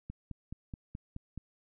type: click train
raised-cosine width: 5 ms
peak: -28 dBFS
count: 7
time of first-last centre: 0.1-1.377 s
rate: 4.7 Hz
effects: none